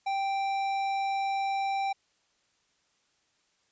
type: tone with tanh clipping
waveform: sine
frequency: 784 Hz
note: G5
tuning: in tune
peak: -29 dBFS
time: 0.06-1.93 s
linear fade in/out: 10 ms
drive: 13 dB
effects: white hiss -71 dBFS RMS until 3.71 s + resampled to 16000 Hz